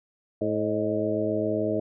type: harmonic tone with a mistuned harmonic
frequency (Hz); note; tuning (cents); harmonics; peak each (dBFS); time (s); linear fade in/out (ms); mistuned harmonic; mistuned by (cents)
107.8; A2; -35; 1 / 2 / 3 / 4 / 5 / 6; -35 / -32 / -29 / -30 / -32 / -29; 0.41-1.8; 5; 6; -57
effects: none